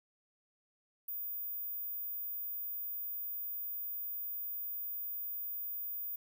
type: tone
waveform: sine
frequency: 14890 Hz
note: A#9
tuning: 3 cents flat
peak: -37 dBFS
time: 1.08-6.16 s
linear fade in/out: 5 ms
effects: none